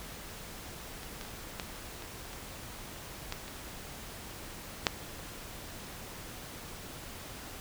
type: clicks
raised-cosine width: 0.2 ms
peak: -27 / -24 / -30 / -18 / -28 / -28 / -17 / -27 / -6 dBFS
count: 9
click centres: 1.032 / 1.212 / 1.25 / 1.598 / 2.023 / 2.331 / 3.324 / 3.48 / 4.868 s
effects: pink hiss -45 dBFS RMS until 7.6 s